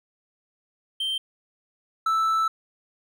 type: tone pair in turn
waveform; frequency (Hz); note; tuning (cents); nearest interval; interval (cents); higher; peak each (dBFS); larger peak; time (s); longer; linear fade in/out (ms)
triangle; 3136 / 1318.5; G7 / E6; 0 / 0; octave + minor third; 1500; first; -23 / -18; second; 1-1.18 / 2.06-2.48; second; 5
effects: none